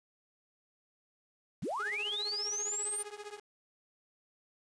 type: linear sweep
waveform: sine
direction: up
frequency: 93.2 to 9170 Hz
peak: -33 dBFS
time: 1.62-3.03 s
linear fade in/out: 10 ms
type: tone with tremolo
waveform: sawtooth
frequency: 415.3 Hz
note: G#4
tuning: in tune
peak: -36 dBFS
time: 1.79-3.4 s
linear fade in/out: 10 ms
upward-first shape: triangle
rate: 15 Hz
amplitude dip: 90%
effects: resampled to 22050 Hz + 9-bit